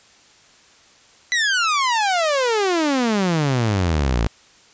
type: exponential sweep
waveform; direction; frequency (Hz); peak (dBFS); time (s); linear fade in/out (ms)
sawtooth; down; 2003 to 52.6; -13; 1.32-4.27; 0
effects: white hiss -51 dBFS RMS until 4.73 s + resampled to 16000 Hz